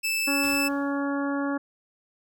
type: tone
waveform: sawtooth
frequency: 2634 Hz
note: E7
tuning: 2 cents flat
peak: -21 dBFS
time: 0.03-0.69 s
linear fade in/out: 20 ms
type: harmonic tone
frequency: 281 Hz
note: C#4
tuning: 24 cents sharp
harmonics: 1 / 2 / 3 / 4 / 5 / 6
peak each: -26 / -33 / -37 / -36 / -37 / -38 dBFS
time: 0.27-1.58 s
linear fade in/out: 10 ms
type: noise with exponential decay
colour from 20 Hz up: pink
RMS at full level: -40 dBFS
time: 0.43-1.17 s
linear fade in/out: 5 ms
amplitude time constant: 160 ms
effects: none